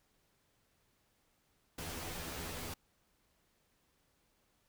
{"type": "noise with comb filter", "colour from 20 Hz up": "pink", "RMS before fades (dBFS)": -43, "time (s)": [1.78, 2.74], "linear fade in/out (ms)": 5, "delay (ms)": 12, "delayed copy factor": 1, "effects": ["pink hiss -75 dBFS RMS until 4.68 s"]}